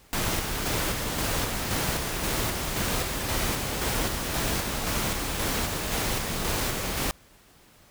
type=noise with tremolo; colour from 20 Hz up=pink; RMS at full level=-27 dBFS; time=0.13-7.11 s; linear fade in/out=0 ms; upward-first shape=square; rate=1.9 Hz; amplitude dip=30%; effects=pink hiss -56 dBFS RMS until 7.9 s